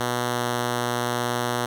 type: tone with pitch glide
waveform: 5% pulse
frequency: 121.9 to 121.13 Hz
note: B2 to B2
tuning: -22 to -33 cents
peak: -12 dBFS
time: 0-1.66 s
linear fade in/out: 5 ms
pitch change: -11 cents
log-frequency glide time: 0.23-0.44 s
effects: none